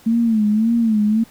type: tone with vibrato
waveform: sine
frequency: 221.4 Hz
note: A3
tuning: 11 cents sharp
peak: -13 dBFS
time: 0.06-1.24 s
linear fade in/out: 10 ms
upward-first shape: sine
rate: 1.8 Hz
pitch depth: 100 cents each way
effects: pink hiss -48 dBFS RMS until 1.3 s